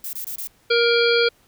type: noise bursts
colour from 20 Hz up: violet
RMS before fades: -30 dBFS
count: 4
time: 0.04-0.473 s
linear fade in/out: 2 ms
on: 91 ms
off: 23 ms
type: harmonic tone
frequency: 470.1 Hz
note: A#4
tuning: 15 cents sharp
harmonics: 1 / 3 / 5 / 7 / 9 / 10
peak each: -17 / -22 / -24 / -25 / -27 / -27 dBFS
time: 0.7-1.29 s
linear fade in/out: 10 ms
effects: pink hiss -58 dBFS RMS until 1.47 s